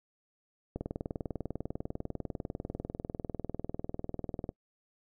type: click train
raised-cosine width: 2 ms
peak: -22 dBFS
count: 76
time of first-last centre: 0.76-4.491 s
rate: 20.1 Hz
effects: noise-tail reverb RT60 0.1 s tail -24 dB re dry